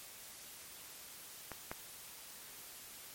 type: clicks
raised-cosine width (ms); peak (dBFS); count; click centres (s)
0.5; -27 / -24; 2; 1.517 / 1.715
effects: white hiss -52 dBFS RMS until 3.14 s + MP3 64 kbps